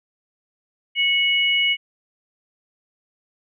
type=tone pair together; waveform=sine; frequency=2210 / 2915 Hz; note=C#7 / F#7; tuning=-6 / -26 cents; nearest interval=perfect fourth; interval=480 cents; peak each=-19 dBFS; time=0.95-1.77 s; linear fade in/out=50 ms; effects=none